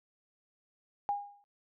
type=tone with exponential decay; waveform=sine; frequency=813 Hz; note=G#5; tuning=37 cents flat; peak=-26 dBFS; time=1.09-1.44 s; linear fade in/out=0 ms; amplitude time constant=75 ms; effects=noise-tail reverb RT60 0.1 s tail -22 dB re dry